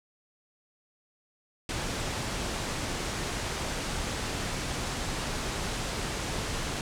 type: low-pass noise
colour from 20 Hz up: pink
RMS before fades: -33 dBFS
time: 1.69-6.81 s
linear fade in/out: 2 ms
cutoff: 8900 Hz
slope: 24 dB/octave
effects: none